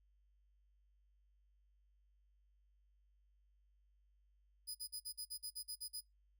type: tone bursts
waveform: 20% pulse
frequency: 4978 Hz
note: D#8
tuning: in tune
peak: -37 dBFS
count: 11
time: 4.67-6.011 s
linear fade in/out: 20 ms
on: 81 ms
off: 45 ms
effects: noise-tail reverb RT60 0.2 s tail -26 dB re dry + added 50 Hz sine -70 dBFS peak until 6.39 s